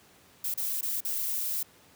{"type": "noise with dropouts", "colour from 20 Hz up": "violet", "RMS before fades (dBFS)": -31, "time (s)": [0.44, 1.63], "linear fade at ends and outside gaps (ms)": 5, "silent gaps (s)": [[0.541, 0.575], [0.811, 0.827], [1.006, 1.049]], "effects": ["pink hiss -58 dBFS RMS until 1.95 s", "high-pass 100 Hz 12 dB/octave"]}